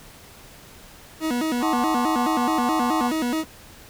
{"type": "tone with vibrato", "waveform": "40% pulse", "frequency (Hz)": 277.5, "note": "C#4", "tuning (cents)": 2, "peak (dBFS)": -21, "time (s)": [1.2, 3.45], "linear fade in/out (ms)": 50, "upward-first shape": "square", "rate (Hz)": 4.7, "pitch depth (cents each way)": 230}
{"type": "chord", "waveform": "sine", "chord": "D dominant seventh", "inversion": "first", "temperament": "equal with one note detuned", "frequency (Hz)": [740, 880, 1069.1, 1174.7], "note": ["F#5", "A5", "C6", "D6"], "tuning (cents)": [0, 0, 37, 0], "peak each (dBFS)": [-27, -28, -27, -31], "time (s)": [1.6, 3.11], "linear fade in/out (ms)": 50}
{"effects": ["pink hiss -46 dBFS RMS until 3.89 s"]}